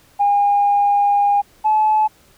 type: tone pair in turn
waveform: sine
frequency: 812 / 860.4 Hz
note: G#5 / A5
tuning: -39 / -39 cents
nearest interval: minor second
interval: 100 cents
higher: second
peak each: -11 dBFS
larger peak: neither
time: 0.19-1.42 / 1.64-2.08 s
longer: first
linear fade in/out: 20 ms
effects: tanh soft clip ceiling -7 dBFS + pink hiss -52 dBFS RMS until 2.37 s